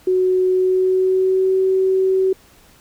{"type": "tone with pitch glide", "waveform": "sine", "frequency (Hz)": [370, 378.9], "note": ["F#4", "F#4"], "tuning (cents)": [0, 41], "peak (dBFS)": -13, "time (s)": [0.07, 2.33], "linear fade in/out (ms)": 5, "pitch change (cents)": 41, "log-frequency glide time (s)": [0.49, 1.57], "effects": ["pink hiss -50 dBFS RMS until 2.8 s"]}